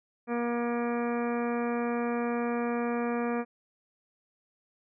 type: harmonic tone with a mistuned harmonic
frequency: 237.8 Hz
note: A#3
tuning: 35 cents sharp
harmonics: 1 / 2 / 3 / 4 / 5 / 6 / 7 / 8 / 9 / 10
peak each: -30 / -32 / -37 / -42 / -40 / -45 / -44 / -48 / -51 / -46 dBFS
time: 0.27-3.45 s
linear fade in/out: 50 ms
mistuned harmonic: 9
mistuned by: +59 cents
effects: none